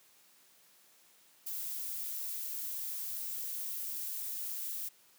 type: noise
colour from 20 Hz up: violet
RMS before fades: -39 dBFS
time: 1.46-4.89 s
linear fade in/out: 10 ms
effects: white hiss -64 dBFS RMS until 5.18 s + high-pass 150 Hz 12 dB/octave